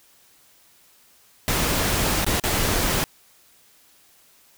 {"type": "noise with dropouts", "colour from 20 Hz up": "pink", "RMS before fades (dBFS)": -22, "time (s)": [1.48, 3.04], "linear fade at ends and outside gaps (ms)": 0, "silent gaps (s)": [[2.245, 2.265], [2.398, 2.438]], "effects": ["white hiss -56 dBFS RMS until 4.57 s"]}